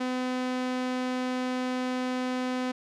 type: tone with low-pass filter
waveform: sawtooth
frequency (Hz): 253.6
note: B3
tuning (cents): +46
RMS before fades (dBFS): -30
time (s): 0-2.72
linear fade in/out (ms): 10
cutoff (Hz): 5500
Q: 0.6
effects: none